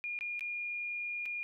sine tone with dropouts, 2423 Hz, D#7, 47 cents flat, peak -35 dBFS, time 0.04-1.43 s, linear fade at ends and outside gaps 0 ms, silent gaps 0.189-0.209 / 0.394-0.408 / 1.256-1.26 s, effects none

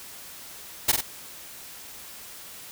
white noise with echo, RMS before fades -19 dBFS, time 0.88-0.92 s, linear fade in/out 10 ms, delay 46 ms, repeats 2, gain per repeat -4 dB, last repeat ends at 1.012 s, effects white hiss -43 dBFS RMS until 2.71 s

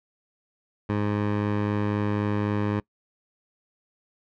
15% pulse tone, 103.83 Hz, G#2, in tune, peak -17 dBFS, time 0.89-2.8 s, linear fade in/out 5 ms, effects noise-tail reverb RT60 0.1 s tail -23 dB re dry + low-pass 2000 Hz 12 dB/octave

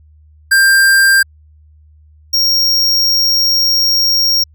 square tone pair in turn, 1589 / 5573 Hz, G6 / F8, +23 / -5 cents, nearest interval octave + minor seventh, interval 2172 cents, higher second, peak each -7 / -10 dBFS, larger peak first, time 0.51-1.23 / 2.33-4.44 s, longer second, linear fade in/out 10 ms, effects added 76 Hz sine -42 dBFS peak until 4.54 s

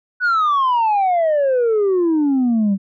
sine exponential sweep, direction down, 1500 to 190 Hz, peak -11 dBFS, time 0.2-2.78 s, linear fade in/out 50 ms, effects tanh soft clip ceiling -12 dBFS

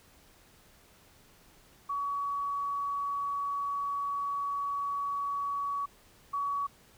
sine tone pair in turn, 1130 / 1130 Hz, C#6 / C#6, +33 / +33 cents, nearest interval unison, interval 0 cents, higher neither, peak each -30 / -29 dBFS, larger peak second, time 1.89-5.86 / 6.33-6.67 s, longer first, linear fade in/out 10 ms, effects pink hiss -60 dBFS RMS until 6.97 s

